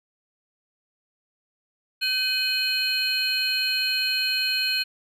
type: tone cluster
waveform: triangle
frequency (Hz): 1535 / 2509 / 2995 / 4225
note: G6 / D#7 / F#7 / C8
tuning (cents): -37 / +14 / +20 / +16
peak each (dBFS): -30 / -26 / -30 / -23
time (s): 2.01-4.84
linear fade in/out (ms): 20
effects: none